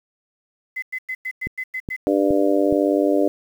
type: tone bursts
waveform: sine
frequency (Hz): 2034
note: C7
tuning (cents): -50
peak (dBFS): -24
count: 8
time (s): 0.76-1.965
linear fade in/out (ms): 10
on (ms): 64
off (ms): 99
type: click train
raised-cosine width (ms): 3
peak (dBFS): -15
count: 4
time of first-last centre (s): 1.47-2.725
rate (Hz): 2.39
type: harmonic tone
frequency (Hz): 98.8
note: G2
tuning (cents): +14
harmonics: 3 / 4 / 5 / 6 / 7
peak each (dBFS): -19 / -22 / -23 / -21 / -30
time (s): 2.07-3.28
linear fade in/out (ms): 0
effects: 8-bit